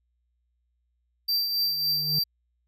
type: tone with tremolo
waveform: square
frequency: 4691 Hz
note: D8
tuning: 3 cents flat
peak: -22 dBFS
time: 1.28-2.24 s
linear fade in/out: 10 ms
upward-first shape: triangle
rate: 3.6 Hz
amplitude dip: 50%
type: tone with exponential growth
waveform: triangle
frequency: 150 Hz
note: D3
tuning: 37 cents sharp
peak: -26 dBFS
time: 1.45-2.19 s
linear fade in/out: 5 ms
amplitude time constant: 160 ms
effects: added 60 Hz sine -70 dBFS peak until 2.67 s